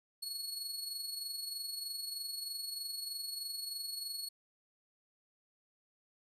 sawtooth tone with amplitude modulation, 4357 Hz, C#8, 31 cents flat, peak -34 dBFS, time 0.22-4.29 s, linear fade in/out 10 ms, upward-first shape sine, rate 23.2 Hz, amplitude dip 50%, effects resampled to 32000 Hz + 12-bit

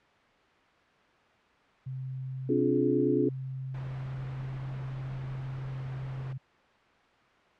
sine tone with pitch glide, 130.81 to 131.8 Hz, C3 to C3, 0 to +13 cents, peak -34 dBFS, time 1.86-6.38 s, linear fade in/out 10 ms, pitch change +13 cents, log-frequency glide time 2.12-3.19 s
sine chord, D half-diminished seventh, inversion third, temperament just, 264.3 / 293.7 / 352.4 / 422.9 Hz, C4 / D4 / F4 / Ab4, +18 / 0 / +16 / +31 cents, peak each -29 dBFS, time 2.49-3.29 s, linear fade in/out 5 ms
pink noise, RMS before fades -46 dBFS, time 3.74-6.33 s, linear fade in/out 5 ms
effects white hiss -61 dBFS RMS until 7.59 s + low-pass 2000 Hz 12 dB/octave

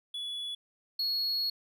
triangle tone pair in turn, 3409 / 4332 Hz, G#7 / C#8, +45 / -41 cents, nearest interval major third, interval 414 cents, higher second, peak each -33 / -27 dBFS, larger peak second, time 0.14-0.55 / 0.99-1.5 s, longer second, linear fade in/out 5 ms, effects none

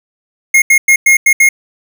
square tone bursts at uneven times, 2148 Hz, C7, 45 cents sharp, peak -5 dBFS, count 6, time 0.54-0.62 / 0.7-0.78 / 0.88-0.96 / 1.06-1.17 / 1.26-1.33 / 1.4-1.49 s, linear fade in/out 5 ms, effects none

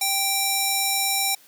square tone with band-pass filter, 784 Hz, G5, in tune, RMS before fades -23 dBFS, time 0.01-1.35 s, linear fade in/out 5 ms, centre 11000 Hz, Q 0.57, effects white hiss -53 dBFS RMS until 1.47 s + high-pass 150 Hz 12 dB/octave

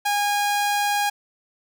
sawtooth tone, 819 Hz, G#5, 24 cents flat, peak -16 dBFS, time 0.05-1.1 s, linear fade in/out 10 ms, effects none

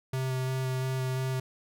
square tone with vibrato, 130.3 Hz, C3, 7 cents flat, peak -29 dBFS, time 0.13-1.4 s, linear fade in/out 5 ms, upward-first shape square, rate 2.9 Hz, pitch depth 9 cents each way, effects none

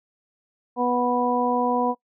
harmonic tone, 245.8 Hz, B3, 8 cents flat, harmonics 1 / 2 / 3 / 4, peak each -25 / -25 / -25 / -25 dBFS, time 0.76-1.95 s, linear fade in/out 50 ms, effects noise-tail reverb RT60 0.1 s tail -22 dB re dry

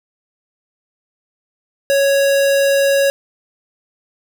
square tone, 554.4 Hz, C#5, in tune, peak -12 dBFS, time 1.9-3.1 s, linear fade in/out 0 ms, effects none

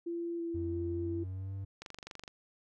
sine tone with vibrato, 338.2 Hz, E4, 44 cents sharp, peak -34 dBFS, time 0.06-1.24 s, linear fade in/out 10 ms, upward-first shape square, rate 1.5 Hz, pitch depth 11 cents each way
triangle tone with pitch glide, 87.31 to 97.44 Hz, F2 to G2, 0 to -10 cents, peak -35 dBFS, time 0.54-1.65 s, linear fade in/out 10 ms, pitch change +190 cents, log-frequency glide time 0.91-1.54 s
click train, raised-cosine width 0.2 ms, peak -27 dBFS, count 12, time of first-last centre 1.82-2.278 s, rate 24 Hz
effects none

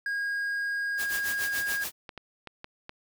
triangle tone, 1633 Hz, G#6, 30 cents flat, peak -26 dBFS, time 0.06-1.84 s, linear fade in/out 2 ms
white noise with tremolo, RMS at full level -33 dBFS, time 0.97-1.92 s, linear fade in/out 50 ms, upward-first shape sine, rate 7 Hz, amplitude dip 80%
clicks, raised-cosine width 0.3 ms, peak -24 dBFS, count 5, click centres 2.092 / 2.177 / 2.473 / 2.644 / 2.894 s
effects none

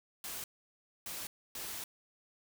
white noise bursts at uneven times, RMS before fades -42 dBFS, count 3, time 0.24-0.44 / 1.06-1.27 / 1.55-1.84 s, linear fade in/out 2 ms, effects none

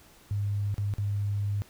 sine tone with dropouts, 101.7 Hz, G#2, 36 cents flat, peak -26 dBFS, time 0.31-1.62 s, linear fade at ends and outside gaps 0 ms, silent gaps 0.743-0.781 / 0.938-0.983 s, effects pink hiss -56 dBFS RMS until 1.69 s

